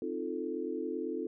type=chord; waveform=sine; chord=F dominant seventh; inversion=second; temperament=equal; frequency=261.6 / 311.1 / 349.2 / 440 Hz; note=C4 / Eb4 / F4 / A4; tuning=0 / 0 / 0 / 0 cents; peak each=-40 / -39 / -38 / -38 dBFS; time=0.02-1.27 s; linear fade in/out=2 ms; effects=none